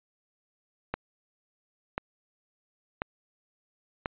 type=click train; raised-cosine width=0.5 ms; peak=-14 dBFS; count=4; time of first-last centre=0.94-4.059 s; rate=0.962 Hz; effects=resampled to 8000 Hz